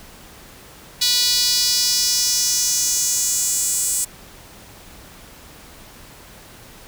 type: tone with high-pass filter sweep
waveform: sawtooth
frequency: 490 Hz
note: B4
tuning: 14 cents flat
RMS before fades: -19 dBFS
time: 1.01-4.05 s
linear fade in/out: 10 ms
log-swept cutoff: 4200 to 8100 Hz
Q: 3.5
effects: pink hiss -43 dBFS RMS until 6.87 s